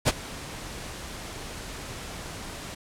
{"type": "noise with ADSR envelope", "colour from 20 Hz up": "pink", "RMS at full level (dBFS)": -19, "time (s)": [0.05, 2.75], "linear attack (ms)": 33, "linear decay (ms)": 31, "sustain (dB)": -19, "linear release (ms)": 9, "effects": ["low-pass 10000 Hz 12 dB/octave"]}